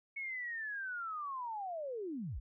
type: linear sweep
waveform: sine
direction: down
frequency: 2217 to 34.65 Hz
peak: -38 dBFS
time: 0.16-2.4 s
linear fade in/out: 10 ms
effects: none